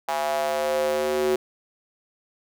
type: tone with high-pass filter sweep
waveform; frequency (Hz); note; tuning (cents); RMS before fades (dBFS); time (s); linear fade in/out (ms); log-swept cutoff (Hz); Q
square; 75.2; D2; +42; -24; 0.08-1.36; 5; 790 to 380; 4.8
effects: none